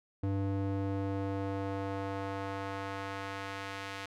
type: tone with band-pass filter sweep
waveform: square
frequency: 98 Hz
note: G2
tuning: in tune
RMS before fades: -36 dBFS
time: 0.23-4.06 s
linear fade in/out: 5 ms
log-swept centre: 230 to 2300 Hz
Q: 0.75
effects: none